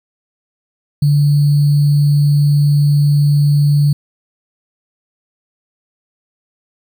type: tone with sample-and-hold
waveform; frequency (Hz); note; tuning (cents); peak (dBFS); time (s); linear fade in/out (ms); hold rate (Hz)
sine; 145.4; D3; -17; -8; 1.02-3.93; 5; 4410
effects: none